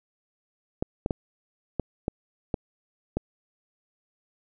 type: clicks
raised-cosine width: 2 ms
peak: -12 dBFS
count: 7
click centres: 0.825 / 1.061 / 1.108 / 1.797 / 2.081 / 2.542 / 3.17 s
effects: none